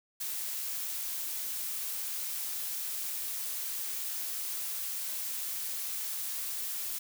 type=noise; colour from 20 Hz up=blue; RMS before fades=-36 dBFS; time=0.2-6.99 s; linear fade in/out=10 ms; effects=none